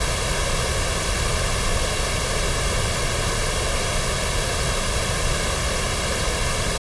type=noise with comb filter; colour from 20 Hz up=pink; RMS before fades=-22 dBFS; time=0-6.78 s; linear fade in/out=10 ms; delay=1.8 ms; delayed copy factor=+0.65; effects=resampled to 24000 Hz